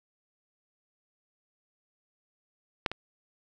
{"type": "clicks", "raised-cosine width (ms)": 0.3, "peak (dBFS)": [-9, -19], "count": 2, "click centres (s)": [2.862, 2.916], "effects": []}